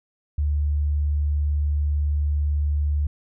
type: tone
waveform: sine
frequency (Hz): 73.5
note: D2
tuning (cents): +2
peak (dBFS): -19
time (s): 0.38-3.07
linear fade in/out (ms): 5
effects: none